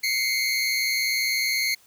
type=tone pair together; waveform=25% pulse; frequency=2093 / 2213 Hz; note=C7 / C#7; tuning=0 / -3 cents; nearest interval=minor second; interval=97 cents; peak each=-21 / -22 dBFS; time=0.03-1.75 s; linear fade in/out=10 ms; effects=white hiss -57 dBFS RMS until 1.86 s